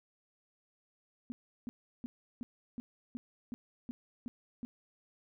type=tone bursts; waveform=sine; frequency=241.1 Hz; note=B3; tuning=41 cents flat; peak=-37 dBFS; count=10; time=1.3-4.65 s; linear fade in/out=0 ms; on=20 ms; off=350 ms; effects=none